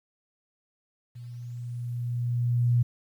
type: tone with level ramp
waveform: sine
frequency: 120.7 Hz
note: B2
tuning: 39 cents flat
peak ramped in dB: -39 to -18 dBFS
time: 1.15-2.83 s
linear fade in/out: 10 ms
effects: 10-bit